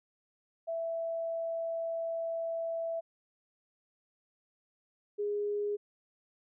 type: tone pair in turn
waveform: sine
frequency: 662 / 412.5 Hz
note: E5 / G#4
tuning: +7 / -12 cents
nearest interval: minor sixth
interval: 819 cents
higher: first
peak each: -32 / -30 dBFS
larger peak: second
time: 0.67-3.01 / 5.18-5.77 s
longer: first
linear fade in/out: 20 ms
effects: none